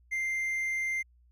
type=tone; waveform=triangle; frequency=2093 Hz; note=C7; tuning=in tune; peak=-27 dBFS; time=0.11-1.03 s; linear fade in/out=20 ms; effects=added 60 Hz sine -59 dBFS peak until 1.31 s